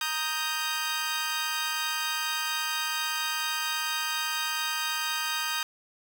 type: chord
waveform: 15% pulse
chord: Eb major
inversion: second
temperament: equal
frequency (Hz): 932.3 / 1244.5 / 1568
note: Bb5 / Eb6 / G6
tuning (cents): 0 / 0 / 0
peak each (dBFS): -28 / -26 / -25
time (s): 0.01-5.63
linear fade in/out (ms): 2
effects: none